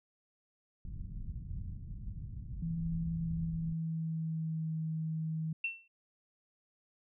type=low-pass noise; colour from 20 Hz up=pink; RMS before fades=-42 dBFS; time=0.85-3.73 s; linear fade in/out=2 ms; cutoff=160 Hz; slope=24 dB/octave
type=tone with pitch glide; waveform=sine; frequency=164.81 to 159.2 Hz; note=E3 to D#3; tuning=0 to +40 cents; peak=-33 dBFS; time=2.62-5.53 s; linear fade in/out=5 ms; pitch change=-60 cents; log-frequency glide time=3.09-4.75 s
type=tone with exponential decay; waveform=sine; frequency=2701 Hz; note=E7; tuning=42 cents sharp; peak=-29 dBFS; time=5.64-5.88 s; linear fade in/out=5 ms; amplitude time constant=51 ms
effects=none